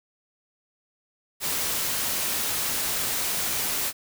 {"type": "noise", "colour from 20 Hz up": "white", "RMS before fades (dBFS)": -27, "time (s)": [1.4, 3.93], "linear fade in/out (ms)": 50, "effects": []}